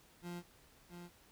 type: tone with echo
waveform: 30% pulse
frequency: 174.61 Hz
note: F3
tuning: in tune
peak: -40 dBFS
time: 0.22-0.43 s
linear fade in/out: 50 ms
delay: 670 ms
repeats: 1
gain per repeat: -6 dB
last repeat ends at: 1.1 s
effects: pink hiss -65 dBFS RMS until 1.31 s